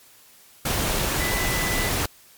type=tone in noise; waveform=sine; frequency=1993 Hz; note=B6; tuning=15 cents sharp; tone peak=-28 dBFS; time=1.2-1.89 s; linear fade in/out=5 ms; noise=pink; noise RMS=-24 dBFS; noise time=0.65-2.06 s; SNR=-7 dB; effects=white hiss -52 dBFS RMS until 2.37 s + MP3 96 kbps